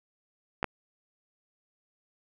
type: clicks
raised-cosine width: 0.5 ms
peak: -14 dBFS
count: 2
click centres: 0.629 / 0.643 s
effects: none